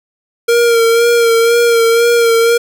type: tone with vibrato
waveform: square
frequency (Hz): 465.2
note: A#4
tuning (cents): -4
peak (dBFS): -8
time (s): 0.48-2.58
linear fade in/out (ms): 10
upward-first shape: sine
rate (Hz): 2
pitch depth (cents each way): 30
effects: none